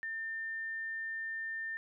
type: tone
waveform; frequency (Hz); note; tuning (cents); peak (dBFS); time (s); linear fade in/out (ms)
sine; 1800; A6; +39; -36; 0.03-1.77; 0
effects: none